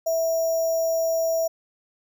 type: tone with sample-and-hold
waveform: sine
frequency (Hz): 655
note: E5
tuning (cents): -11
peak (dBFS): -20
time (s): 0.06-1.48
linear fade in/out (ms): 10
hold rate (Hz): 6300
effects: none